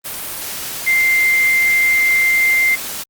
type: tone in noise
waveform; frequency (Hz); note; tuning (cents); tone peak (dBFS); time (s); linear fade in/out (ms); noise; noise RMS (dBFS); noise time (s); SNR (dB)
sine; 2093; C7; 0; -11; 0.86-2.76; 20; white; -26; 0.04-3.04; +12
effects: Opus 32 kbps